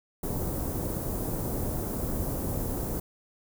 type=band-stop noise; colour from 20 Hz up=pink; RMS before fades=-31 dBFS; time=0.23-3 s; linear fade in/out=5 ms; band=590 to 14000 Hz; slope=12 dB/octave; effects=none